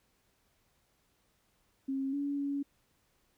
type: tone with pitch steps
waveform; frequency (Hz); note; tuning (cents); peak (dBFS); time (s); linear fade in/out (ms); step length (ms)
sine; 269.9 / 283.8 / 281.7; C#4 / C#4 / C#4; -46 / +41 / +28; -31; 1.88-2.63; 10; 250
effects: pink hiss -73 dBFS RMS until 3.37 s